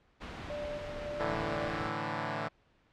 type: noise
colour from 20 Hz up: pink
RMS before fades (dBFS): -42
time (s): 0.2-1.9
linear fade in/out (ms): 20
type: tone with tremolo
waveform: sine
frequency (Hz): 590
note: D5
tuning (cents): +8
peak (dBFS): -36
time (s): 0.5-1.69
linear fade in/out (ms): 0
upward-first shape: square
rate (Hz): 1.8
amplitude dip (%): 40
type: chord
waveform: 5% pulse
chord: A suspended fourth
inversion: none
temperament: equal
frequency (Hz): 110 / 146.83 / 164.81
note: A2 / D3 / E3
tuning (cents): 0 / 0 / 0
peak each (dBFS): -26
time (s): 1.19-2.49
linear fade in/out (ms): 20
effects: pink hiss -68 dBFS RMS until 2.92 s + low-pass 3000 Hz 12 dB/octave